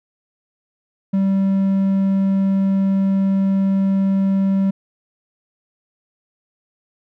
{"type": "tone", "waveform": "triangle", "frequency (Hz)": 194.1, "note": "G3", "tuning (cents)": -17, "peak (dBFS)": -12, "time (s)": [1.13, 4.71], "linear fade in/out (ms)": 10, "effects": []}